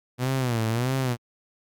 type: tone with vibrato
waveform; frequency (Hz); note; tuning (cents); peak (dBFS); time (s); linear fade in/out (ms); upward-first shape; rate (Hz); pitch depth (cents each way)
sawtooth; 121.7; B2; -25; -19; 0.18-1.17; 50; sine; 1.6; 160
effects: Opus 48 kbps